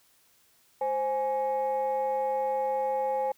sine tone pair together, 525.7 / 834 Hz, C5 / G#5, +8 / +7 cents, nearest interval minor sixth, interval 799 cents, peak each -27 dBFS, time 0.81-3.32 s, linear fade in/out 5 ms, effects tanh soft clip ceiling -21 dBFS + white hiss -64 dBFS RMS until 3.37 s

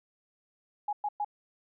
sine tone bursts, 830.6 Hz, G#5, in tune, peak -28 dBFS, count 3, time 0.88-1.247 s, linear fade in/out 5 ms, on 49 ms, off 110 ms, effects none

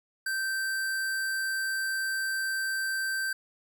square tone, 1559 Hz, G6, 10 cents flat, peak -29 dBFS, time 0.26-3.33 s, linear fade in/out 5 ms, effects none

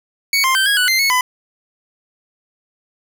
25% pulse tone with pitch steps, 2233 / 1051 / 1555 / 1649 / 1482 / 2082 / 2197 / 1005 Hz, C#7 / C6 / G6 / G#6 / F#6 / C7 / C#7 / B5, +12 / +7 / -14 / -13 / +2 / -9 / -16 / +30 cents, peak -9 dBFS, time 0.33-1.21 s, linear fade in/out 2 ms, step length 110 ms, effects 7-bit

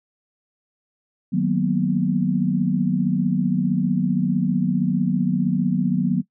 sine chord, B major seventh, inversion first, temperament just, 154.34 / 185.21 / 231.5 / 246.9 Hz, D#3 / F#3 / A#3 / B3, -14 / +2 / -12 / 0 cents, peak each -25 / -20 / -25 / -24 dBFS, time 1.32-6.22 s, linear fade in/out 20 ms, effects noise-tail reverb RT60 0.1 s tail -20 dB re dry

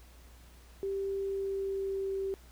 sine tone with pitch glide, 392 to 388.2 Hz, G4 to G4, 0 to -17 cents, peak -31 dBFS, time 0.83-2.34 s, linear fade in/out 0 ms, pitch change -17 cents, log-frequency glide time 1.21-2.15 s, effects added 60 Hz sine -53 dBFS peak until 2.51 s + pink hiss -60 dBFS RMS until 2.51 s

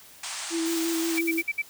white band-pass noise, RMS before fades -35 dBFS, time 0.23-1.19 s, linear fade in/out 5 ms, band 630 to 9400 Hz, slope 96 dB/octave
sine tone with vibrato, 330.1 Hz, E4, 2 cents sharp, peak -25 dBFS, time 0.5-1.43 s, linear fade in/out 50 ms, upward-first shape square, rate 5.7 Hz, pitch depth 17 cents each way
blue noise with tremolo, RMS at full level -35 dBFS, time 0.65-1.43 s, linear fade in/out 20 ms, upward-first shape sine, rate 18 Hz, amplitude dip 35%
sine tone bursts, 2312 Hz, D7, 28 cents flat, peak -23 dBFS, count 5, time 1.17-1.621 s, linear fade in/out 10 ms, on 43 ms, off 59 ms
effects white hiss -50 dBFS RMS until 1.69 s

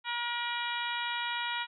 harmonic tone with a mistuned harmonic, 476.2 Hz, A#4, 37 cents sharp, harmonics 2 / 3 / 4 / 5 / 6 / 7 / 8, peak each -36 / -38 / -39 / -40 / -41 / -41 / -42 dBFS, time 0.04-1.67 s, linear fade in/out 50 ms, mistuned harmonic 6, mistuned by +30 cents, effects none

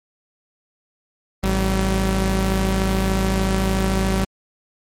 sawtooth tone pair together, 53.65 / 191.2 Hz, A1 / G3, -43 / -43 cents, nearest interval octave + minor seventh, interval 2200 cents, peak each -16 dBFS, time 1.43-4.25 s, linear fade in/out 10 ms, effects MP3 64 kbps

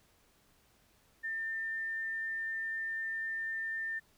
sine tone, 1798 Hz, A6, 37 cents sharp, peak -34 dBFS, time 1.23-4 s, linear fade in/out 20 ms, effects pink hiss -68 dBFS RMS until 4.17 s

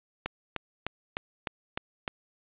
click train, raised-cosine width 0.3 ms, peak -14 dBFS, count 7, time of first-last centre 0.26-2.078 s, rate 3.3 Hz, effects resampled to 8000 Hz + 9-bit

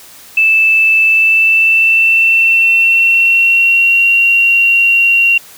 sine tone with pitch glide, 2637 to 2752 Hz, E7 to F7, 0 to -26 cents, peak -6 dBFS, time 0.37-5.38 s, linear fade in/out 5 ms, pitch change +74 cents, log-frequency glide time 1.04-4.1 s, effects white hiss -37 dBFS RMS until 5.57 s + high-pass 60 Hz 12 dB/octave

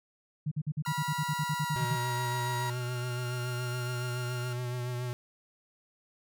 sine tone bursts, 151.4 Hz, D#3, 47 cents flat, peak -28 dBFS, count 15, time 0.46-1.957 s, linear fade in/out 10 ms, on 55 ms, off 48 ms
sawtooth tone with tremolo, 1399 Hz, F6, 3 cents sharp, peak -36 dBFS, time 0.85-4.53 s, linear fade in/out 2 ms, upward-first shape sine, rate 0.42 Hz, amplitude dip 35%
35% pulse tone with pitch glide, 973 to 955.7 Hz, B5 to A#5, -26 to +43 cents, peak -31 dBFS, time 0.86-2.7 s, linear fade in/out 2 ms, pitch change -31 cents, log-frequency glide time 1.61-1.82 s
square tone with vibrato, 123.47 Hz, B2, in tune, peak -33 dBFS, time 1.76-5.13 s, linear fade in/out 0 ms, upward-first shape triangle, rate 7.1 Hz, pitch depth 34 cents each way
effects none

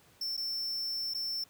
square tone with dropouts, 5380 Hz, E8, 34 cents sharp, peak -33 dBFS, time 0.21-1.44 s, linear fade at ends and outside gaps 5 ms, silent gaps 0.368-0.375 / 1.138-1.146 s, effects pink hiss -62 dBFS RMS until 1.49 s + high-pass 80 Hz 12 dB/octave

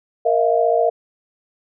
sine tone cluster, 467.1 / 637 / 692 Hz, A#4 / D#5 / F5, +3 / +41 / -16 cents, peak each -18 dBFS, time 0.25-0.9 s, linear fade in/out 10 ms, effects none

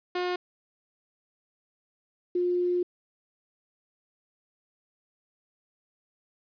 sawtooth / sine tone pair in turn, 359.1 / 355.6 Hz, F4 / F4, +48 / +31 cents, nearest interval unison, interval 17 cents, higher first, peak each -23 dBFS, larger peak neither, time 0.15-0.36 / 2.35-2.83 s, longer second, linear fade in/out 5 ms, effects resampled to 11025 Hz + 10-bit

